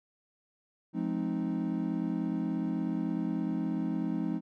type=chord; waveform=triangle; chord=F minor seventh; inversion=none; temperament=equal with one note detuned; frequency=174.61 / 211.2 / 261.6 / 311.1 Hz; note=F3 / Ab3 / C4 / Eb4; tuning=0 / +29 / 0 / 0 cents; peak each=-33 dBFS; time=0.93-4.41 s; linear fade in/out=50 ms; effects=none